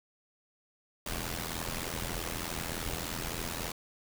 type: noise with amplitude modulation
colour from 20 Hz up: pink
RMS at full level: -33 dBFS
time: 1.06-3.72 s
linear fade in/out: 5 ms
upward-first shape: sine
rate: 83.3 Hz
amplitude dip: 80%
effects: none